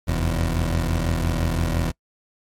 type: tone pair together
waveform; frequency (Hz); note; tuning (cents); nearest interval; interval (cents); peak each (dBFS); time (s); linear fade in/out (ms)
20% pulse; 44.15 / 82.41; F1 / E2; +20 / 0; major seventh; 1080; -18; 0.07-1.92; 20
effects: noise-tail reverb RT60 0.1 s tail -25 dB re dry + MP3 64 kbps